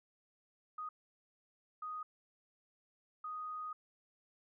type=tone bursts at uneven times; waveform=sine; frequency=1244.5 Hz; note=D#6; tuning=in tune; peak=-40 dBFS; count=3; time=0.78-0.89 / 1.82-2.03 / 3.24-3.73 s; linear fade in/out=5 ms; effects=none